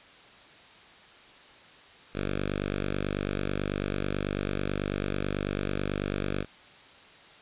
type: tone with notch filter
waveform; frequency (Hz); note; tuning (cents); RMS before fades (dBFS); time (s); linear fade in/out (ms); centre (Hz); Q
5% pulse; 49.12; G1; +4; -31; 2.13-6.46; 50; 790; 1.9
effects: white hiss -52 dBFS RMS until 7.41 s + resampled to 8000 Hz